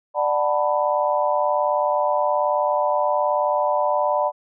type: chord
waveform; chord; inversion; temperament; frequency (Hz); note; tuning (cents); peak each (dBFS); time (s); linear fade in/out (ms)
sine; B minor seventh; first; just; 592.7 / 740.8 / 889 / 987.8; D5 / F#5 / A5 / B5; +16 / +2 / +18 / 0; -21 / -25 / -25 / -23; 0.14-4.32; 50
effects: none